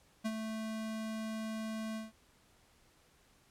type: tone with ADSR envelope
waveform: square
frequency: 220 Hz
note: A3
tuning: in tune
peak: -32 dBFS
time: 0.24-2.12 s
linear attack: 20 ms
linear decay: 47 ms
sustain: -6 dB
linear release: 160 ms
effects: pink hiss -67 dBFS RMS until 3.5 s + low-pass 12000 Hz 12 dB/octave